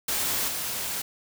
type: noise with level steps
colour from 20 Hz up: white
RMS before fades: -27 / -31 dBFS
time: 0.08-1.02 s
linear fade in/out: 5 ms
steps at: 0.48 s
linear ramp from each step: 5 ms
effects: none